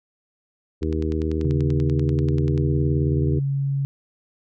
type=harmonic tone; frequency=78.8 Hz; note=D#2; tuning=23 cents sharp; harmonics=1 / 2 / 3 / 4 / 5 / 6; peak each=-24 / -32 / -31 / -27 / -28 / -35 dBFS; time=0.81-3.4 s; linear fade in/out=20 ms
type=click train; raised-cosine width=0.2 ms; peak=-22 dBFS; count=19; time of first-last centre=0.83-2.578 s; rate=10.3 Hz
type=tone; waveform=sine; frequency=138.4 Hz; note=C#3; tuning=2 cents flat; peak=-20 dBFS; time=1.45-3.85 s; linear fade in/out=0 ms
effects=none